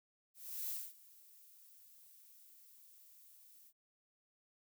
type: noise with ADSR envelope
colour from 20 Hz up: violet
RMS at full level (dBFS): -40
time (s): 0.34-3.73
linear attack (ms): 350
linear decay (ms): 240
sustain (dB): -22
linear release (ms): 58
effects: none